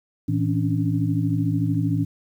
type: tone cluster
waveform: sine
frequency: 111.9 / 163.4 / 273.9 / 287.2 Hz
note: A2 / E3 / C#4 / D4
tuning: +30 / -15 / -21 / -39 cents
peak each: -23 / -24 / -28 / -26 dBFS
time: 0.28-2.05 s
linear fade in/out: 10 ms
effects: 9-bit